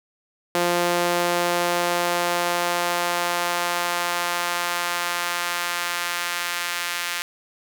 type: tone with high-pass filter sweep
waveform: sawtooth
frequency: 174.61 Hz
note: F3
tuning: in tune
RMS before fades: -24 dBFS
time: 0.55-7.22 s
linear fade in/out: 0 ms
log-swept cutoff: 420 to 1800 Hz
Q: 1
effects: none